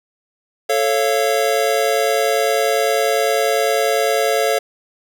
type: chord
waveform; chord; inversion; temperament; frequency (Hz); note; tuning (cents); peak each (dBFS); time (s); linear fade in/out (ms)
square; A augmented; none; just; 440 / 550 / 687.5; A4 / C#5 / E#5; 0 / -14 / -27; -20; 0.69-4.59; 10
effects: none